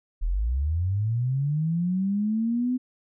sine linear sweep, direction up, 36.01 to 256.1 Hz, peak -22 dBFS, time 0.21-2.78 s, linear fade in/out 20 ms, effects none

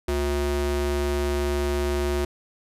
square ring-modulated tone, 145.7 Hz, D3, 13 cents flat, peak -20 dBFS, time 0.08-2.25 s, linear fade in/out 5 ms, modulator 214 Hz, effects resampled to 32000 Hz

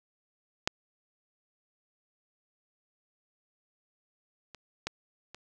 clicks, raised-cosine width 0.2 ms, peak -8 / -28 / -15 / -27 dBFS, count 4, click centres 0.675 / 4.547 / 4.87 / 5.346 s, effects none

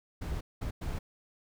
brown noise bursts at uneven times, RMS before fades -35 dBFS, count 3, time 0.21-0.41 / 0.61-0.71 / 0.81-0.99 s, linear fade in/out 10 ms, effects none

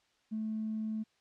triangle tone with tanh clipping, 218 Hz, A3, 16 cents flat, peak -33 dBFS, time 0.31-1.04 s, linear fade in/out 20 ms, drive 4 dB, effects white hiss -72 dBFS RMS until 1.2 s + low-pass 5000 Hz 12 dB/octave

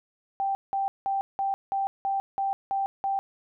sine tone bursts, 784 Hz, G5, in tune, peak -24 dBFS, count 9, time 0.4-3.19 s, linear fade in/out 0 ms, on 150 ms, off 180 ms, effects none

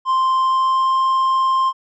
triangle tone with pitch glide, 1046 to 1053.9 Hz, C6 to C6, -1 to +12 cents, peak -12 dBFS, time 0.05-1.73 s, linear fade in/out 50 ms, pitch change +13 cents, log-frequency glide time 0.34-0.99 s, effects resampled to 16000 Hz

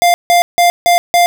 square tone bursts, 698.5 Hz, F5, in tune, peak -7 dBFS, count 5, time 0.02-1.26 s, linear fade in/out 0 ms, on 120 ms, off 160 ms, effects none

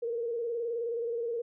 sine tone with vibrato, 467.2 Hz, A#4, 4 cents sharp, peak -30 dBFS, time 0.02-1.42 s, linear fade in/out 10 ms, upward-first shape square, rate 19 Hz, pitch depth 42 cents each way, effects none

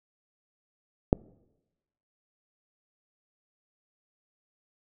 click, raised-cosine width 2 ms, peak -5 dBFS, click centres 1.129 s, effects noise-tail reverb RT60 1.0 s tail -25 dB re dry

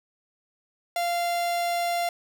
45% pulse tone, 693 Hz, F5, 14 cents flat, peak -24 dBFS, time 0.96-2.09 s, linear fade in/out 2 ms, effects none

